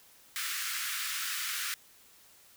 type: high-pass noise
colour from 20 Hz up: pink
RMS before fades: -35 dBFS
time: 0.36-1.74 s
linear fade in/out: 0 ms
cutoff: 1300 Hz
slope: 48 dB/octave
effects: white hiss -59 dBFS RMS until 2.56 s